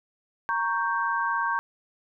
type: chord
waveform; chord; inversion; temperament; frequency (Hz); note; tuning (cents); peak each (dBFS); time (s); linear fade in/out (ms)
sine; G diminished; first; equal; 932.3 / 1108.7 / 1568; Bb5 / Db6 / G6; 0 / 0 / 0; -28; 0.49-1.59; 0
effects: none